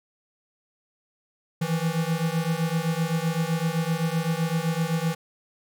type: beating tone pair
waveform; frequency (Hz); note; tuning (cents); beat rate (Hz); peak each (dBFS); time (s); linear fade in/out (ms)
square; 160.2 / 168; E3 / E3; -49 / +33; 7.8; -27; 1.61-5.15; 10
effects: none